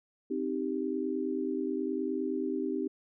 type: chord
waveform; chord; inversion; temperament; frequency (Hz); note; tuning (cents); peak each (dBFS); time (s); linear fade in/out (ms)
sine; C minor; none; equal; 261.6 / 311.1 / 392; C4 / Eb4 / G4; 0 / 0 / 0; -34; 0.3-2.88; 10
effects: none